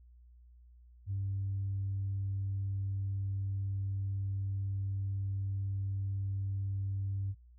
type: tone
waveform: sine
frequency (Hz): 98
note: G2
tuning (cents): 0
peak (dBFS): -31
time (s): 1.06-7.35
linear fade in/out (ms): 50
effects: tanh soft clip ceiling -28 dBFS + added 60 Hz sine -55 dBFS peak until 7.58 s